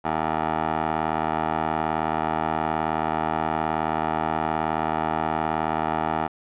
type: tone with band-pass filter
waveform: 15% pulse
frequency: 78.9 Hz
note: D#2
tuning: 25 cents sharp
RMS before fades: -25 dBFS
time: 0.04-6.28 s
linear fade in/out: 20 ms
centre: 870 Hz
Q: 1.7
effects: resampled to 8000 Hz